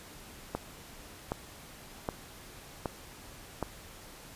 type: click train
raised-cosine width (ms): 1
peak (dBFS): -17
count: 5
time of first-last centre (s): 0.55-3.627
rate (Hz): 1.3
effects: pink hiss -50 dBFS RMS until 4.35 s + resampled to 32000 Hz